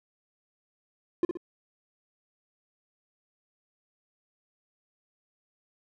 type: tone with echo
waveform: triangle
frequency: 349.2 Hz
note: F4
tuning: in tune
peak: -18 dBFS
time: 1.23-1.25 s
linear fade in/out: 2 ms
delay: 61 ms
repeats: 2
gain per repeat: -7 dB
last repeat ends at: 1.372 s
effects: none